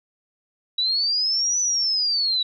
sine linear two-way sweep, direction up then down, 3874 to 6010 to 3874 Hz, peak -19 dBFS, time 0.78-2.43 s, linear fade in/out 5 ms, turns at 1.6 s, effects none

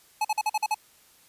square tone bursts, 855 Hz, A5, 50 cents flat, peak -23 dBFS, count 7, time 0.21-0.745 s, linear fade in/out 5 ms, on 37 ms, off 46 ms, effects white hiss -58 dBFS RMS until 1.28 s + resampled to 32000 Hz

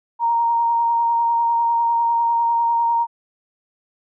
sine tone with vibrato, 932.3 Hz, A#5, in tune, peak -15 dBFS, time 0.19-3.07 s, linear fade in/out 50 ms, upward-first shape sine, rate 10 Hz, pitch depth 13 cents each way, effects none

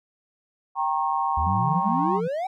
sine chord, G diminished, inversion none, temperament equal with one note detuned, 784 / 932.3 / 1085.9 Hz, G5 / Bb5 / Db6, 0 / 0 / -36 cents, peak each -26 dBFS, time 0.75-2.21 s, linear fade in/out 50 ms
triangle exponential sweep, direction up, 70 to 784 Hz, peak -23 dBFS, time 1.37-2.47 s, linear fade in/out 5 ms
sine tone with vibrato, 179.9 Hz, F#3, 48 cents flat, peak -27 dBFS, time 1.46-2.28 s, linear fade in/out 10 ms, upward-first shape sine, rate 3.4 Hz, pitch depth 110 cents each way
effects none

